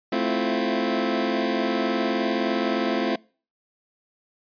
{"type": "chord", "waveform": "25% pulse", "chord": "F major seventh", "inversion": "first", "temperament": "equal with one note detuned", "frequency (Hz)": [218.2, 261.6, 329.6, 349.2], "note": ["A3", "C4", "E4", "F4"], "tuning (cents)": [-14, 0, 0, 0], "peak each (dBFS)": [-24, -23, -25, -24], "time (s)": [0.12, 3.16], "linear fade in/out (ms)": 5, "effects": ["noise-tail reverb RT60 0.4 s tail -25 dB re dry", "resampled to 11025 Hz"]}